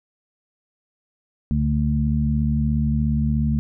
sine tone cluster, 71.4 / 145.1 / 222.1 Hz, D2 / D3 / A3, -48 / -21 / +16 cents, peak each -22 dBFS, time 1.51-3.59 s, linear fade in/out 0 ms, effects none

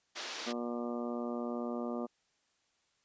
white band-pass noise, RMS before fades -42 dBFS, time 0.15-0.53 s, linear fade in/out 20 ms, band 300 to 5500 Hz, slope 24 dB/octave
harmonic tone, 119.7 Hz, A#2, 46 cents sharp, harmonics 2 / 3 / 4 / 5 / 6 / 7 / 8 / 9 / 10, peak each -37 / -42 / -43 / -43 / -47 / -54 / -54 / -53 / -48 dBFS, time 0.46-2.07 s, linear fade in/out 20 ms
effects white hiss -75 dBFS RMS until 3.04 s + resampled to 16000 Hz

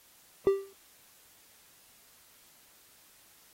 triangle tone with exponential decay, 392 Hz, G4, in tune, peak -15 dBFS, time 0.47-0.73 s, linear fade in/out 0 ms, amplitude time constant 55 ms, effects white hiss -60 dBFS RMS until 3.53 s + AAC 48 kbps

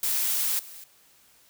blue noise with level steps, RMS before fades -26 / -44 dBFS, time 0.03-0.84 s, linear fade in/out 2 ms, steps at 0.59 s, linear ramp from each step 2 ms, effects white hiss -59 dBFS RMS until 1.49 s

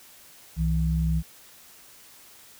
sine tone pair together, 64.2 / 161.77 Hz, C2 / E3, -32 / -32 cents, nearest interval octave + major third, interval 1600 cents, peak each -24 dBFS, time 0.56-1.23 s, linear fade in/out 50 ms, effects white hiss -51 dBFS RMS until 2.59 s

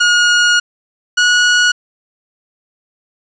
sawtooth tone pair in turn, 1439 / 1458.2 Hz, F#6 / F#6, -49 / -26 cents, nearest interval unison, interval 23 cents, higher second, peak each -5 dBFS, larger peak neither, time 0-0.6 / 1.17-1.72 s, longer first, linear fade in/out 10 ms, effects resampled to 16000 Hz + 7-bit

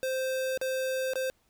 square tone with dropouts, 522 Hz, C5, 4 cents flat, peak -29 dBFS, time 0.03-1.3 s, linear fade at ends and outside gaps 0 ms, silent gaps 0.575-0.614 / 1.135-1.156 s, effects pink hiss -70 dBFS RMS until 1.49 s

